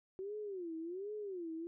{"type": "tone with vibrato", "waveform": "sine", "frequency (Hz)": 370, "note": "F#4", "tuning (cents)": 0, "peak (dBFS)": -40, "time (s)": [0.19, 1.67], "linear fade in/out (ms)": 0, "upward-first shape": "sine", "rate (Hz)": 1.3, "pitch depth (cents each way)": 240, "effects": []}